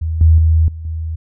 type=tone with level steps; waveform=sine; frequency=80.4 Hz; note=E2; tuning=43 cents flat; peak=-16 / -5 / -8 / -25 / -19 dBFS; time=0.01-1.16 s; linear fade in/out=10 ms; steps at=0.21 / 0.38 / 0.68 / 0.85 s; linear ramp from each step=2 ms; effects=none